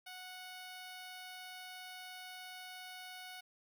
10% pulse tone, 737 Hz, F#5, 7 cents flat, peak -39 dBFS, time 0.06-3.41 s, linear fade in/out 10 ms, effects none

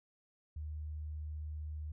sine tone, 76.3 Hz, D#2, 33 cents flat, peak -39 dBFS, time 0.56-1.92 s, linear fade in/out 5 ms, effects none

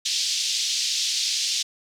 white band-pass noise, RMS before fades -25 dBFS, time 0.05-1.63 s, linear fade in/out 10 ms, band 3200 to 5900 Hz, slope 24 dB/octave, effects none

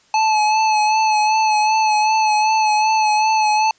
square tone with vibrato, 863 Hz, A5, 34 cents flat, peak -14 dBFS, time 0.14-3.71 s, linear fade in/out 2 ms, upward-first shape sine, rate 2.6 Hz, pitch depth 32 cents each way, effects white hiss -55 dBFS RMS until 3.78 s + resampled to 16000 Hz

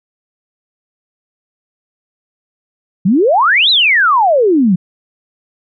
sine exponential two-way sweep, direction up then down, 169.4 to 4114 to 169.4 Hz, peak -7 dBFS, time 3.05-4.76 s, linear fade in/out 10 ms, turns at 3.7 s, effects none

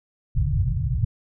white low-pass noise, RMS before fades -22 dBFS, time 0.35-1.05 s, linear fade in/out 10 ms, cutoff 150 Hz, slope 96 dB/octave, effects none

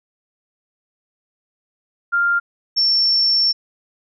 sine tone pair in turn, 1396.9 / 5429 Hz, F6 / F8, 0 / -50 cents, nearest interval 2 octaves, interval 2350 cents, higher second, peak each -14 / -13 dBFS, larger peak second, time 2.12-2.4 / 2.76-3.53 s, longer second, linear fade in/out 20 ms, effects none

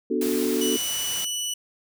sine chord, B minor seventh, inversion none, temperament equal, 246.9 / 293.7 / 370 / 440 Hz, B3 / D4 / F#4 / A4, 0 / 0 / 0 / 0 cents, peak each -27 dBFS, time 0.1-0.77 s, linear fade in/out 10 ms
white noise, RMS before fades -33 dBFS, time 0.21-1.25 s, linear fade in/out 5 ms
20% pulse tone, 2960 Hz, F#7, in tune, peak -21 dBFS, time 0.61-1.54 s, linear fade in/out 5 ms
effects none

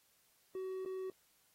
triangle tone with dropouts, 376.5 Hz, F#4, 30 cents sharp, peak -37 dBFS, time 0.55-1.1 s, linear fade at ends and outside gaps 2 ms, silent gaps 0.851-0.859 s, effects white hiss -72 dBFS RMS until 1.54 s + AAC 48 kbps

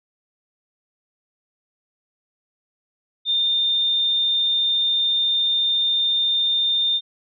sine tone, 3617 Hz, A7, 47 cents sharp, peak -17 dBFS, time 3.25-7.01 s, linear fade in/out 50 ms, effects none

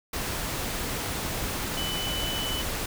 sine tone in noise, 2995 Hz, F#7, 20 cents sharp, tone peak -31 dBFS, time 1.77-2.62 s, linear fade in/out 5 ms, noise pink, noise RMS -31 dBFS, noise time 0.13-2.86 s, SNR -3 dB, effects none

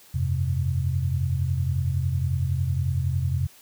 sine chord, F suspended second, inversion none, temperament just, 87.31 / 98.22 / 130.96 Hz, F2 / G2 / C3, 0 / +4 / +2 cents, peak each -25 / -30 / -25 dBFS, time 0.14-3.47 s, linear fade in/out 10 ms, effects white hiss -52 dBFS RMS until 3.61 s

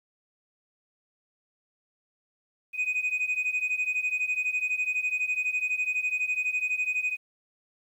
sine beating tone pair, 2489 / 2501 Hz, D#7 / D#7, 0 / +8 cents, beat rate 12 Hz, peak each -28 / -26 dBFS, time 2.73-7.17 s, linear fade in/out 50 ms, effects tanh soft clip ceiling -22 dBFS + 10-bit

